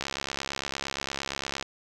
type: click train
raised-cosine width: 0.2 ms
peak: -13 dBFS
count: 112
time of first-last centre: 0.01-1.626 s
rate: 68.7 Hz
effects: none